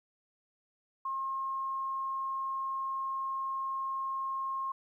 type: tone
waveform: sine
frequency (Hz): 1072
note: C6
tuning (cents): +42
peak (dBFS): -32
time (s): 1.05-4.72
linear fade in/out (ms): 5
effects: 12-bit